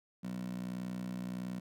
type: tone with high-pass filter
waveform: 15% pulse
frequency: 61.5 Hz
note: B1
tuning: 7 cents flat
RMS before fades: -40 dBFS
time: 0.23-1.6 s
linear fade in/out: 10 ms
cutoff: 190 Hz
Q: 3.7
effects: none